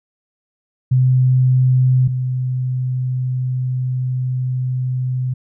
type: tone pair in turn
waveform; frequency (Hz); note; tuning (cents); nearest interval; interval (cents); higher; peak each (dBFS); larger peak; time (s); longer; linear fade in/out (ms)
sine; 128.3 / 127.63; C3 / C3; -34 / -43; unison; 9; first; -10 / -17; first; 0.91-2.08 / 2.08-5.34; second; 10
effects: none